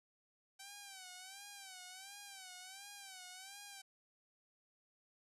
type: tone with vibrato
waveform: 5% pulse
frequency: 770 Hz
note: G5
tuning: 31 cents flat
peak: -39 dBFS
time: 0.59-3.82 s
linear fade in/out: 10 ms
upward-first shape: sine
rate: 1.4 Hz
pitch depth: 100 cents each way
effects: resampled to 32000 Hz